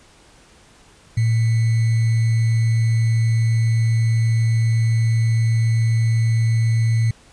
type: tone with sample-and-hold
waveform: sine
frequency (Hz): 113.5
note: A#2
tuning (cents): -46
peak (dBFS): -14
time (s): 1.17-7.11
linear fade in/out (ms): 5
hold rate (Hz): 2100
effects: pink hiss -50 dBFS RMS until 7.32 s + resampled to 22050 Hz